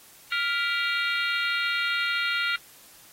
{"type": "harmonic tone with a mistuned harmonic", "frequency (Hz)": 466.2, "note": "A#4", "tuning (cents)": 0, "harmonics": [3, 4, 5, 6, 7, 8, 9], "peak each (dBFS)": [-27, -32, -31, -33, -36, -35, -37], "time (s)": [0.32, 2.56], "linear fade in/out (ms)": 2, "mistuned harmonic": 4, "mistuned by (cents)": 99, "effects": ["white hiss -52 dBFS RMS until 3.12 s", "AAC 48 kbps"]}